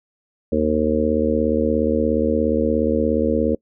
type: harmonic tone with a mistuned harmonic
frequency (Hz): 77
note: D#2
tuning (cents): -17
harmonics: 1 / 3 / 4 / 5 / 6 / 7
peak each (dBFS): -27 / -21 / -23 / -27 / -21 / -23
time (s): 0.52-3.55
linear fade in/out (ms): 5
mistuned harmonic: 1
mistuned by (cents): +18
effects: noise-tail reverb RT60 0.1 s tail -25 dB re dry